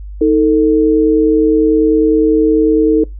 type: tone pair together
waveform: sine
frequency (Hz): 314.9 / 445.3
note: D#4 / A4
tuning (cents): +21 / +21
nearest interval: tritone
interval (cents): 600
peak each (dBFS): -10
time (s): 0.21-3.04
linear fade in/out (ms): 5
effects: noise-tail reverb RT60 0.2 s tail -23 dB re dry + added 50 Hz sine -25 dBFS peak until 3.19 s